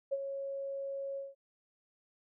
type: tone with ADSR envelope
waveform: sine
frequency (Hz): 550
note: C#5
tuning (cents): -14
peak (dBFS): -28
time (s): 0.11-1.35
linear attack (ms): 19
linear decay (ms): 39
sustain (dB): -8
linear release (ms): 180
effects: none